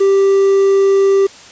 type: tone with quantisation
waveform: triangle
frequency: 392 Hz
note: G4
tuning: in tune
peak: -6 dBFS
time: 0-1.27 s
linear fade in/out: 10 ms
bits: 5
effects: white hiss -38 dBFS RMS until 1.51 s + resampled to 16000 Hz